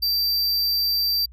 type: tone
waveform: square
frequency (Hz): 4683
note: D8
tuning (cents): -6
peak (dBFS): -20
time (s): 0.02-1.26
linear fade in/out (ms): 10
effects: added 60 Hz sine -42 dBFS peak until 1.32 s